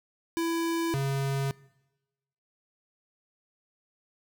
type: tone pair in turn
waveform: square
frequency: 332.8 / 137.2 Hz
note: E4 / C#3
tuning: +17 / -17 cents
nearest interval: octave + minor third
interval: 1534 cents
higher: first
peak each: -27 dBFS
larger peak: neither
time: 0.37-0.94 / 0.94-1.51 s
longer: neither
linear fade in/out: 0 ms
effects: noise-tail reverb RT60 1.0 s tail -22 dB re dry